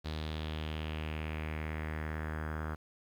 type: tone with low-pass filter sweep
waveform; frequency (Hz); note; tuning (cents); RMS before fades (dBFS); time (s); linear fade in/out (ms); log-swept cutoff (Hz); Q
sawtooth; 77.78; D#2; 0; -38; 0.04-2.76; 20; 4100 to 1400; 3.4
effects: 10-bit